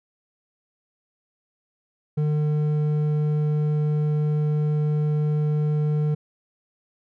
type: tone with hard clipping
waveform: sine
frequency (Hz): 150.5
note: D3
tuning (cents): +43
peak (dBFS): -21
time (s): 2.17-6.15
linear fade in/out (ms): 10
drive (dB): 6
effects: none